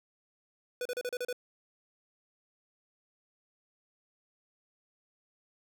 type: tone bursts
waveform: square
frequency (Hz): 493.9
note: B4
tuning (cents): 0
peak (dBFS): -33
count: 7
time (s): 0.81-1.328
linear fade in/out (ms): 2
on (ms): 44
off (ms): 35
effects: none